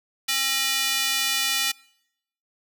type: tone with high-pass filter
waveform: square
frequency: 268.7 Hz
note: C4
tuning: 46 cents sharp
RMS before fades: -24 dBFS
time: 0.28-1.72 s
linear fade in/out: 10 ms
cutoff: 2800 Hz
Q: 1.1
effects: noise-tail reverb RT60 0.8 s tail -25 dB re dry